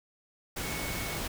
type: tone in noise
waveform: sine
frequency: 2209 Hz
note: C#7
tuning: 7 cents flat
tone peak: -41 dBFS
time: 0.63-1.18 s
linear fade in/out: 10 ms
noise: pink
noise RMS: -35 dBFS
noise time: 0.56-1.28 s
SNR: -9 dB
effects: none